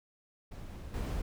brown noise with level steps, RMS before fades -44 / -35 dBFS, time 0.51-1.22 s, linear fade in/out 10 ms, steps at 0.94 s, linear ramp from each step 2 ms, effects none

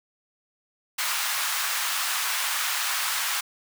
pink high-pass noise, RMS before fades -27 dBFS, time 0.98-3.41 s, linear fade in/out 10 ms, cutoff 1000 Hz, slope 24 dB/octave, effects none

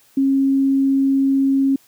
sine tone, 271.6 Hz, C#4, 35 cents flat, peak -13 dBFS, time 0.17-1.76 s, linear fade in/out 5 ms, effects white hiss -54 dBFS RMS until 1.87 s + high-pass 60 Hz 12 dB/octave

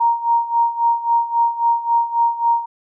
sine tone with tremolo, 934 Hz, A#5, 3 cents sharp, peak -11 dBFS, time 0-2.66 s, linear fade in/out 10 ms, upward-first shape sine, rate 3.7 Hz, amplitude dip 80%, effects none

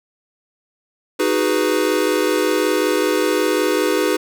square chord, G# minor seventh, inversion second, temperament equal, 311.1 / 370 / 415.3 / 493.9 Hz, D#4 / F#4 / G#4 / B4, 0 / 0 / 0 / 0 cents, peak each -22 dBFS, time 1.19-4.17 s, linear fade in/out 10 ms, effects none

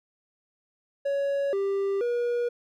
triangle tone with pitch steps, 559 / 394.6 / 480 Hz, C#5 / G4 / B4, +14 / +11 / -49 cents, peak -22 dBFS, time 1.05-2.49 s, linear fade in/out 10 ms, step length 480 ms, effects none

